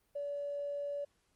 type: tone with tanh clipping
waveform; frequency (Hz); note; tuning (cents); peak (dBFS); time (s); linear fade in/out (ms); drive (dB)
triangle; 573; D5; -43; -35; 0.15-1.05; 10; 2
effects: pink hiss -75 dBFS RMS until 1.35 s + Opus 32 kbps